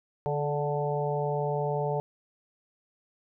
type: harmonic tone with a mistuned harmonic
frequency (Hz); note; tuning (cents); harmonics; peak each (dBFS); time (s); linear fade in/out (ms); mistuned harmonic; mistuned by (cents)
146.83; D3; 0; 1 / 3 / 4 / 5 / 6; -31 / -31 / -33 / -35 / -35; 0.26-2; 0; 3; -24
effects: none